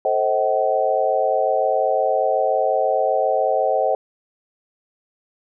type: chord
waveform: sine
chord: A diminished seventh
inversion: none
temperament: just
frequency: 440 / 528 / 633.6 / 760.3 Hz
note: A4 / C5 / Eb5 / Gb5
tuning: 0 / +16 / +31 / +47 cents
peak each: -25 / -21 / -21 / -21 dBFS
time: 0.05-3.95 s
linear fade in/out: 2 ms
effects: none